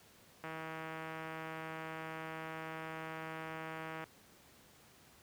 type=click train; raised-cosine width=0.5 ms; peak=-29 dBFS; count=577; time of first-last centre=0.44-4.04 s; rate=160 Hz; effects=pink hiss -62 dBFS RMS until 5.22 s + high-pass 80 Hz 12 dB/octave